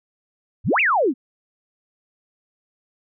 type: exponential two-way sweep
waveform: sine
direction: up then down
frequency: 70.8 to 2794 to 226.2 Hz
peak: -15 dBFS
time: 0.64-1.14 s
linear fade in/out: 50 ms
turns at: 0.8 s
effects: none